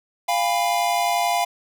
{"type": "chord", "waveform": "square", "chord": "F diminished", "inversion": "none", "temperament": "equal with one note detuned", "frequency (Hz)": [698.5, 809.8, 987.8], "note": ["F5", "Ab5", "Cb6"], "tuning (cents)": [0, -44, 0], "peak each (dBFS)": [-22, -25, -27], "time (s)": [0.28, 1.45], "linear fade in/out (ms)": 10, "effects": []}